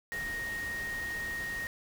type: tone in noise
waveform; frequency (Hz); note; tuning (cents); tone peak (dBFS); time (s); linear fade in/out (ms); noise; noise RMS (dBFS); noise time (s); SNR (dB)
sine; 1864.7; A#6; 0; -34; 0.12-1.67; 0; pink; -44; 0.12-1.67; +7
effects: none